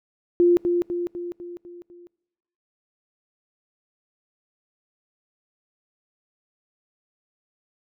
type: tone with echo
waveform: sine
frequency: 349.2 Hz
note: F4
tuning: in tune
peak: -13 dBFS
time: 0.4-0.57 s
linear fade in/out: 0 ms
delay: 250 ms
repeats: 6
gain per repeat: -5 dB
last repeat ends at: 2.07 s
effects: noise-tail reverb RT60 1.0 s tail -24 dB re dry